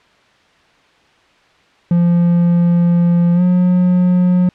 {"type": "tone with pitch glide", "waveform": "triangle", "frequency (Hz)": [172.8, 180.14], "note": ["F3", "F#3"], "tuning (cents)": [-18, -46], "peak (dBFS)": -7, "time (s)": [1.91, 4.49], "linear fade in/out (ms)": 2, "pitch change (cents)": 72, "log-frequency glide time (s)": [3.34, 3.42], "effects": ["white hiss -51 dBFS RMS until 4.54 s", "low-pass 3000 Hz 12 dB/octave"]}